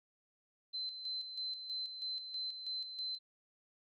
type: tone with tremolo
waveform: sine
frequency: 4070 Hz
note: C8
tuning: 49 cents flat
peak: -37 dBFS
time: 0.73-3.19 s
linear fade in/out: 20 ms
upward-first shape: square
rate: 3.1 Hz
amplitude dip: 55%
effects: none

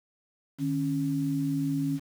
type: tone pair together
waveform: sine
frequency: 152.49 / 275.5 Hz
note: D#3 / C#4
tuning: -35 / -11 cents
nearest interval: minor seventh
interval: 1024 cents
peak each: -30 / -27 dBFS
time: 0.58-2 s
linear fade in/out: 50 ms
effects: 8-bit

